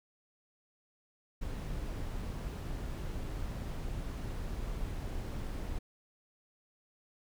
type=noise; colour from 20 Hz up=brown; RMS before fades=-38 dBFS; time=1.41-5.79 s; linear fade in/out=10 ms; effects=none